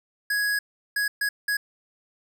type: tone bursts at uneven times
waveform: square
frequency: 1666 Hz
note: G#6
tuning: 5 cents sharp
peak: -23 dBFS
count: 4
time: 0.3-0.59 / 0.96-1.08 / 1.21-1.29 / 1.48-1.57 s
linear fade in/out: 5 ms
effects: none